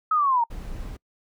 sine linear sweep, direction down, 1292 to 908 Hz, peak -18 dBFS, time 0.11-0.44 s, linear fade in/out 5 ms
brown noise, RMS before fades -34 dBFS, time 0.5-0.97 s, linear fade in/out 10 ms
effects noise-tail reverb RT60 0.1 s tail -25 dB re dry

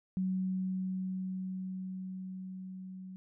sine tone with level ramp, 187 Hz, F#3, 19 cents sharp, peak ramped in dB -29 to -43 dBFS, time 0.17-3.16 s, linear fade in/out 0 ms, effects none

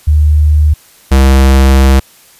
sine / square tone pair in turn, 75.5 / 66.83 Hz, D2 / C2, +48 / +37 cents, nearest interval major second, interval 211 cents, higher first, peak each -4 dBFS, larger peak neither, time 0.07-0.74 / 1.11-2 s, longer second, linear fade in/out 10 ms, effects white hiss -42 dBFS RMS until 2.39 s + resampled to 32000 Hz

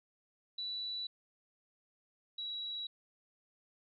sine tone pair in turn, 3951 / 3892 Hz, B7 / B7, 0 / -26 cents, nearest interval unison, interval 26 cents, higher first, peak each -37 / -38 dBFS, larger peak first, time 0.58-1.07 / 2.38-2.87 s, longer neither, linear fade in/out 5 ms, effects none

